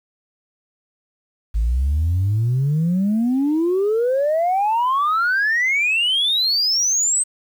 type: exponential sweep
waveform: sine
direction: up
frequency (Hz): 51.91 to 8372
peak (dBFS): -14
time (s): 1.54-7.24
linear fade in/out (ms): 20
effects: tanh soft clip ceiling -13 dBFS + 8-bit